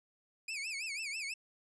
sawtooth tone with vibrato, 2415 Hz, D7, 48 cents sharp, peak -34 dBFS, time 0.48-1.34 s, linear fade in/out 5 ms, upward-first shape sine, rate 6.1 Hz, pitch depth 180 cents each way, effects resampled to 22050 Hz

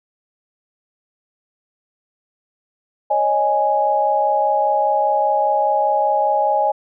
sine chord, C# suspended second, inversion none, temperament equal with one note detuned, 554.4 / 619.4 / 830.6 Hz, C#5 / D#5 / G#5, 0 / -8 / 0 cents, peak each -22 / -20 / -16 dBFS, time 3.1-6.72 s, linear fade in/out 10 ms, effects none

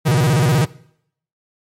45% pulse tone with vibrato, 138.59 Hz, C#3, in tune, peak -12 dBFS, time 0.05-0.66 s, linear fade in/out 20 ms, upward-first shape square, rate 16 Hz, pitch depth 230 cents each way, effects noise-tail reverb RT60 0.7 s tail -21 dB re dry + MP3 64 kbps

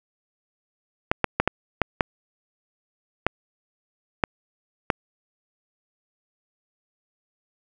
clicks, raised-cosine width 0.5 ms, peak -3 dBFS, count 9, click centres 1.115 / 1.243 / 1.4 / 1.476 / 1.817 / 2.008 / 3.266 / 4.238 / 4.902 s, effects none

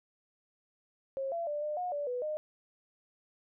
sine tone with pitch steps, 540 / 677 / 590 / 601 / 721 / 580 / 494.4 / 611 Hz, C#5 / E5 / D5 / D5 / F#5 / D5 / B4 / D#5, -45 / +46 / +8 / +40 / -45 / -22 / +2 / -32 cents, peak -32 dBFS, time 1.17-2.37 s, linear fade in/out 0 ms, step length 150 ms, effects none

